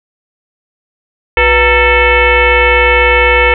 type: tone with frequency modulation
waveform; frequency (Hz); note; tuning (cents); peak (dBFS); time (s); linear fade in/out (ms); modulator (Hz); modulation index
sine; 1346; E6; +36; -5; 1.37-3.54; 2; 428; 3
effects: none